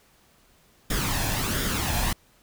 pink noise with flanger, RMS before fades -26 dBFS, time 0.9-2.13 s, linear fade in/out 5 ms, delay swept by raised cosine 0.57 to 1.21 ms, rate 1.4 Hz, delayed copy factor +0.55, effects pink hiss -60 dBFS RMS until 2.42 s

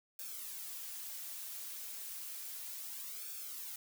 blue noise with flanger, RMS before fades -45 dBFS, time 0.19-3.76 s, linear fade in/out 2 ms, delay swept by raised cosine 0.99 to 5.69 ms, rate 0.32 Hz, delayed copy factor -0.7, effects none

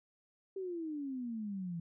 sine exponential sweep, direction down, 392 to 164.81 Hz, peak -37 dBFS, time 0.56-1.8 s, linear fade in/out 5 ms, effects none

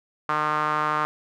sawtooth tone with band-pass filter, 152.1 Hz, D#3, 39 cents flat, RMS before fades -24 dBFS, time 0.29-1.05 s, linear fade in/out 0 ms, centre 1200 Hz, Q 4, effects none

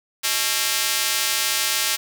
square tone with high-pass filter, 123.47 Hz, B2, in tune, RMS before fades -22 dBFS, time 0.23-1.97 s, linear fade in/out 20 ms, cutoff 2800 Hz, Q 0.56, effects none

